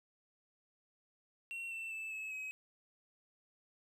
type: tone with pitch steps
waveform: triangle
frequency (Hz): 2727 / 2680 / 2634 / 2589 / 2544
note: F7 / E7 / E7 / E7 / D#7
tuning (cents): -42 / +28 / -2 / -32 / +38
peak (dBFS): -39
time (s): 1.51-2.51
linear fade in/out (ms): 0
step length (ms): 200
effects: none